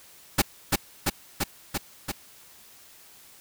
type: noise with echo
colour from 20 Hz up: pink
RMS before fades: -19 dBFS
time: 0.38-0.42 s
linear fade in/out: 10 ms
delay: 340 ms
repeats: 5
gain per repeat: -2 dB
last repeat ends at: 2.12 s
effects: white hiss -52 dBFS RMS until 3.4 s